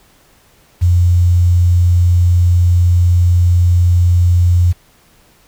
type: tone with quantisation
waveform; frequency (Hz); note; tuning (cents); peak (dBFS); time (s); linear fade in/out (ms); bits
sine; 88; F2; +14; -7; 0.81-4.73; 20; 6
effects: pink hiss -50 dBFS RMS until 5.47 s